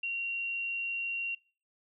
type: tone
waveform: sine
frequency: 2753 Hz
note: F7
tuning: 25 cents flat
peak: -31 dBFS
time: 0.03-1.35 s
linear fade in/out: 5 ms
effects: noise-tail reverb RT60 0.4 s tail -24 dB re dry